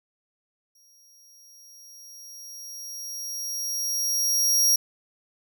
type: tone with exponential growth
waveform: sawtooth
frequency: 5640 Hz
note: F8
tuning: 16 cents sharp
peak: -14 dBFS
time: 0.75-4.76 s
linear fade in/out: 5 ms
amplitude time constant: 870 ms
effects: none